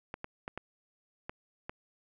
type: clicks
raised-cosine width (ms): 0.5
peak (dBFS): -23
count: 6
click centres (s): 0.141 / 0.244 / 0.479 / 0.576 / 1.295 / 1.695
effects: none